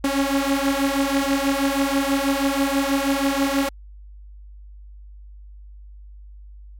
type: beating tone pair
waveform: sawtooth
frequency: 272.9 / 279.1 Hz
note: C#4 / C#4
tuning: -27 / +12 cents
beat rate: 6.2 Hz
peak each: -18 dBFS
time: 0.04-3.69 s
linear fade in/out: 5 ms
effects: added 50 Hz sine -39 dBFS peak until 6.79 s + AAC 64 kbps